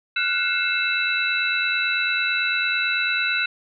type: tone cluster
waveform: sine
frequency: 1396 / 1485 / 2139 / 2643 / 3926 Hz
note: F6 / F#6 / C7 / E7 / B7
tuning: -1 / +6 / +38 / +4 / -11 cents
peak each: -30 / -25 / -30 / -23 / -28 dBFS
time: 0.16-3.46 s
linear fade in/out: 5 ms
effects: none